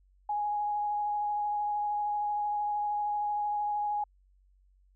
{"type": "tone with vibrato", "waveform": "sine", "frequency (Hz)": 831, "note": "G#5", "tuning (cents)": 1, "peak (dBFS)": -28, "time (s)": [0.29, 4.04], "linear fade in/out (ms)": 5, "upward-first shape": "sine", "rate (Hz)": 13, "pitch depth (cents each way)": 11, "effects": ["added 47 Hz sine -61 dBFS peak until 4.95 s"]}